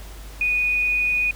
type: tone with frequency modulation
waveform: sine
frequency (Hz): 2473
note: D#7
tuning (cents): -11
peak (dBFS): -18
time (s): 0.41-1.31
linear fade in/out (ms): 2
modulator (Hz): 24.3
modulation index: 0.22
effects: added 50 Hz sine -36 dBFS peak until 1.35 s + pink hiss -44 dBFS RMS until 1.35 s